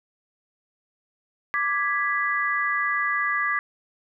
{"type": "chord", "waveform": "sine", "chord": "G# diminished", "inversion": "second", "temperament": "equal", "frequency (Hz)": [1174.7, 1661.2, 1975.5], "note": ["D6", "G#6", "B6"], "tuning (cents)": [0, 0, 0], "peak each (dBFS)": -26, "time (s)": [1.54, 3.59], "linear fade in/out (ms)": 0, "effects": []}